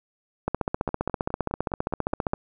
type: two click trains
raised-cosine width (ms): 1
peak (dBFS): -10 / -20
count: 29 / 8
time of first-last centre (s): 0.48-2.334 / 0.89-2.339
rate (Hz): 15.1 / 4.83
effects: none